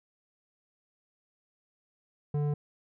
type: tone with low-pass filter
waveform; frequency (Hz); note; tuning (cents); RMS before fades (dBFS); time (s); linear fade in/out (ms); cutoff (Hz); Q
square; 146.83; D3; 0; -29; 2.34-2.54; 5; 570; 0.73
effects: none